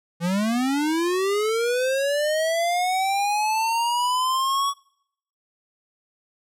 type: linear sweep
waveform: square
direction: up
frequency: 164.81 to 1130 Hz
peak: -21 dBFS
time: 0.2-4.74 s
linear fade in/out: 50 ms
effects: noise-tail reverb RT60 0.7 s tail -25 dB re dry + low-pass 12000 Hz 12 dB/octave